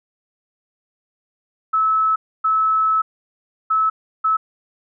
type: tone bursts at uneven times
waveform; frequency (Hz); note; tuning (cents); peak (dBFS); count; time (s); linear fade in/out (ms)
sine; 1300; E6; -24; -14; 4; 1.73-2.16 / 2.44-3.02 / 3.7-3.9 / 4.24-4.37; 10
effects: none